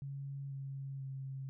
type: tone with pitch steps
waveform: sine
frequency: 138.59 / 136.52 / 134.49 Hz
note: C#3 / C#3 / C3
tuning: 0 / -26 / +48 cents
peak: -40 dBFS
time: 0.02-1.49 s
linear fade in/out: 0 ms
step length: 490 ms
effects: none